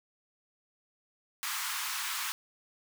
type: high-pass noise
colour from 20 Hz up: pink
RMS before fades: -35 dBFS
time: 1.43-2.32 s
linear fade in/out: 0 ms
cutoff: 960 Hz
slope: 48 dB/octave
effects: none